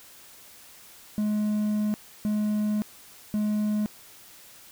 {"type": "tone bursts at uneven times", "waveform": "triangle", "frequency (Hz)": 210.9, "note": "G#3", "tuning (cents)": 27, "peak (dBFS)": -21, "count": 3, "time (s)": [[1.18, 1.94], [2.25, 2.82], [3.34, 3.86]], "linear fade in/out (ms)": 0, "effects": ["white hiss -50 dBFS RMS until 4.71 s"]}